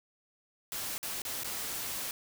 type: noise with dropouts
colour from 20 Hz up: white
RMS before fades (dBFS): -37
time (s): 0.72-2.11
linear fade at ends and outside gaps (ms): 1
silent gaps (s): 0.98-1.029 / 1.219-1.251 / 1.435-1.444
effects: none